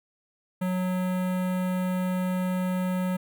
square tone with notch filter, 183.5 Hz, F#3, 14 cents flat, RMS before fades -27 dBFS, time 0.61-3.17 s, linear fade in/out 10 ms, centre 5200 Hz, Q 0.51, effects none

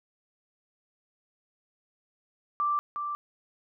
sine tone with echo, 1174.7 Hz, D6, in tune, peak -24 dBFS, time 2.6-2.79 s, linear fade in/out 0 ms, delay 360 ms, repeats 1, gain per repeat -6 dB, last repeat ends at 3.15 s, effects none

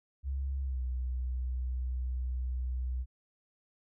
sine tone with pitch glide, 67.7 to 62.8 Hz, C#2 to B1, -40 to +30 cents, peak -31 dBFS, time 0.23-3.06 s, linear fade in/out 50 ms, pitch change -130 cents, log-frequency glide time 0.62-0.81 s, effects none

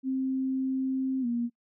sine tone with pitch glide, 263.4 to 237.4 Hz, C4 to A#3, +12 to +32 cents, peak -26 dBFS, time 0.03-1.5 s, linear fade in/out 50 ms, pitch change -180 cents, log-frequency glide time 1.21-1.26 s, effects noise-tail reverb RT60 0.1 s tail -25 dB re dry

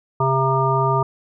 harmonic tone, 133.4 Hz, C3, 34 cents sharp, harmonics 1 / 3 / 5 / 7 / 9, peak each -20 / -23 / -25 / -21 / -22 dBFS, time 0.2-1.03 s, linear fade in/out 5 ms, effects none

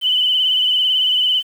sine tone with vibrato, 3014 Hz, F#7, 31 cents sharp, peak -13 dBFS, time 0.01-1.43 s, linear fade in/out 50 ms, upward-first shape sine, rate 18 Hz, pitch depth 43 cents each way, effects 7-bit

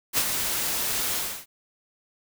white noise with ADSR envelope, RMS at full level -21 dBFS, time 0.13-1.46 s, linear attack 49 ms, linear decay 47 ms, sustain -6 dB, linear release 300 ms, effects none

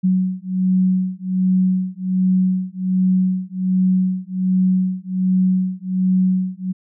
sine beating tone pair, 185 / 186.3 Hz, F#3 / F#3, 0 / +12 cents, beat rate 1.3 Hz, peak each -18 dBFS, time 0.03-6.73 s, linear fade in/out 20 ms, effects none

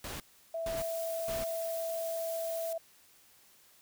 pink noise bursts, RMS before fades -41 dBFS, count 3, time 0.04-1.44 s, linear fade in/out 2 ms, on 160 ms, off 460 ms
sine tone, 659.3 Hz, E5, in tune, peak -33 dBFS, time 0.54-2.78 s, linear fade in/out 5 ms
blue noise, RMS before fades -44 dBFS, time 0.77-2.73 s, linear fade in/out 2 ms
effects white hiss -62 dBFS RMS until 3.81 s

